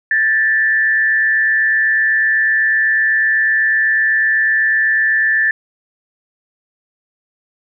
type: tone with frequency modulation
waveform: sine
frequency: 1760 Hz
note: A6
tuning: in tune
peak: -11 dBFS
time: 0.11-5.51 s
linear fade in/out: 2 ms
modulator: 128 Hz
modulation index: 0.54
effects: none